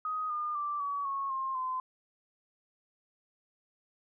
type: tone with pitch steps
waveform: sine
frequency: 1253 / 1212.4 / 1173.1 / 1135.2 / 1098.4 / 1062.8 / 1028.4 Hz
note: D#6 / D#6 / D6 / C#6 / C#6 / C6 / C6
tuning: +12 / -45 / -2 / +41 / -16 / +27 / -30 cents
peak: -31 dBFS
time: 0.05-1.8 s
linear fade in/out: 2 ms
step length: 250 ms
effects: none